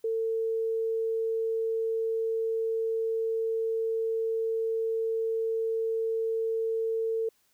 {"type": "tone", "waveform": "sine", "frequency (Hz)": 450, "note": "A4", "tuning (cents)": 39, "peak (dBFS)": -26, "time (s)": [0.04, 7.29], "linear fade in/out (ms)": 5, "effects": ["white hiss -69 dBFS RMS until 7.53 s"]}